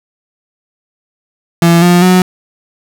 35% pulse tone with pitch steps, 169.3 / 176.08 / 183.14 Hz, E3 / F3 / F#3, +46 / +14 / -17 cents, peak -3 dBFS, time 1.62-2.22 s, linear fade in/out 2 ms, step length 200 ms, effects none

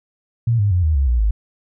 sine tone with pitch steps, 116.54 / 102.04 / 89.35 / 78.23 / 68.5 / 59.98 / 52.52 Hz, A#2 / G#2 / F2 / D#2 / C#2 / B1 / G#1, 0 / -30 / +40 / +10 / -20 / -50 / +20 cents, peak -13 dBFS, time 0.47-1.31 s, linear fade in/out 5 ms, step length 120 ms, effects none

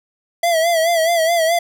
square tone with vibrato, 665 Hz, E5, 15 cents sharp, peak -14 dBFS, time 0.43-1.59 s, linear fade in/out 5 ms, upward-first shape sine, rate 4.7 Hz, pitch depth 73 cents each way, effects none

